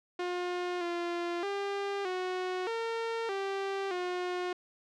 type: tone with pitch steps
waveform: sawtooth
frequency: 356.8 / 345.8 / 399.6 / 367.4 / 456.9 / 391.6 / 359.7 Hz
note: F4 / F4 / G4 / F#4 / A#4 / G4 / F#4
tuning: +37 / -17 / +33 / -12 / -35 / -2 / -49 cents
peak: -28 dBFS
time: 0.19-4.53 s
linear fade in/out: 5 ms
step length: 620 ms
effects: low-pass 4000 Hz 12 dB/octave